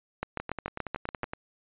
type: two click trains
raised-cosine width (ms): 0.5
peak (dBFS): -19 / -15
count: 11 / 8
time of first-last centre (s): 0.4-1.335 / 0.23-1.233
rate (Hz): 10.7 / 6.98
effects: resampled to 8000 Hz